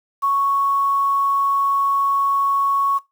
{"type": "tone with quantisation", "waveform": "sine", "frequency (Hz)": 1108.7, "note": "C#6", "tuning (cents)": 0, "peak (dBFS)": -15, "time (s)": [0.22, 2.99], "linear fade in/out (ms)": 20, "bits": 7, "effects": ["noise-tail reverb RT60 0.2 s tail -19 dB re dry"]}